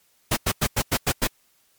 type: noise bursts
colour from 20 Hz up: pink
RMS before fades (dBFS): -21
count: 7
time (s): 0.31-1.274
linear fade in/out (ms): 10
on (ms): 58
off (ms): 93
effects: white hiss -63 dBFS RMS until 1.78 s + MP3 96 kbps